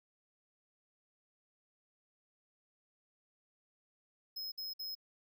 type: tone bursts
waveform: square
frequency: 5130 Hz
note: E8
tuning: 48 cents flat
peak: -40 dBFS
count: 3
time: 4.36-4.952 s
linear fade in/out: 10 ms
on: 160 ms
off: 56 ms
effects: none